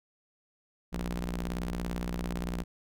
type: ring-modulated tone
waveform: sawtooth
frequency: 60.9 Hz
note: B1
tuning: 24 cents flat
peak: -25 dBFS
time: 0.92-2.64 s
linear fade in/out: 20 ms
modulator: 113 Hz
effects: none